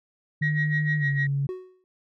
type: tone with pitch glide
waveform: sine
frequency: 151.3 to 139.55 Hz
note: D#3 to C#3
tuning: -48 to +12 cents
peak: -22 dBFS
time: 0.41-1.47 s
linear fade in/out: 10 ms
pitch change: -140 cents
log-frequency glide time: 0.97-1.08 s
type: tone with tremolo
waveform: sine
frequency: 1895 Hz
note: A#6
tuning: 28 cents sharp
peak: -22 dBFS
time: 0.42-1.27 s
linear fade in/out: 5 ms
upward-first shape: sine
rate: 6.6 Hz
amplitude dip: 75%
type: tone with exponential decay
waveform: triangle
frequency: 370 Hz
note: F#4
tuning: in tune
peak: -25 dBFS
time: 1.49-1.84 s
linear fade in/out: 0 ms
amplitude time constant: 76 ms
effects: tanh soft clip ceiling -15 dBFS